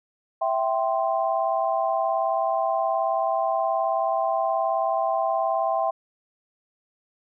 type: chord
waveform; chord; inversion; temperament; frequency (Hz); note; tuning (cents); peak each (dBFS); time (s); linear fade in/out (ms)
sine; C major; first; equal with one note detuned; 659.3 / 778.1 / 1046.5; E5 / G5 / C6; 0 / -13 / 0; -24 / -25 / -28; 0.41-5.91; 10
effects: none